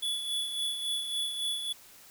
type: tone with tremolo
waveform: square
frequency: 3427 Hz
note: A7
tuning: 46 cents flat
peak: -29 dBFS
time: 0.02-1.73 s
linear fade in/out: 10 ms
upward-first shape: sine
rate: 3.6 Hz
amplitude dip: 50%
effects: white hiss -54 dBFS RMS until 2.1 s